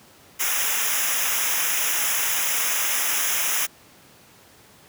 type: noise with comb filter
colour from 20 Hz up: white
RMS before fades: -23 dBFS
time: 0.39-3.67 s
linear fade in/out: 20 ms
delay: 0.23 ms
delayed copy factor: -0.95
effects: pink hiss -51 dBFS RMS until 4.88 s + high-pass 100 Hz 12 dB/octave